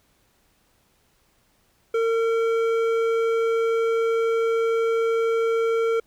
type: tone with hard clipping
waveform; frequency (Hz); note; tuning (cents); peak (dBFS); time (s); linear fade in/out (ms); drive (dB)
sine; 455.5; A#4; -40; -21; 1.94-6; 5; 10
effects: pink hiss -64 dBFS RMS until 6.06 s